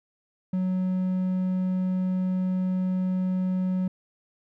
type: tone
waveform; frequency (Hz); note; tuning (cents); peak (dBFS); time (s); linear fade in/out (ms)
triangle; 185; F#3; 0; -21; 0.53-3.88; 5
effects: none